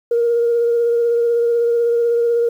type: tone with vibrato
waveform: sine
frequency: 470 Hz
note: A#4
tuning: 14 cents sharp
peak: -12 dBFS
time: 0.11-2.49 s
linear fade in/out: 5 ms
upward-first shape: triangle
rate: 16 Hz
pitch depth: 20 cents each way
effects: tanh soft clip ceiling -8 dBFS + 8-bit